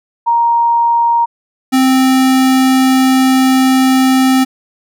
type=tone pair in turn; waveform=sine / square; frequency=936 / 261.5 Hz; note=A#5 / C4; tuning=+7 / -1 cents; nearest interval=octave + minor seventh; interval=2208 cents; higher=first; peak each=-8 dBFS; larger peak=neither; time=0.26-1.26 / 1.72-4.45 s; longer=second; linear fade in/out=20 ms; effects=none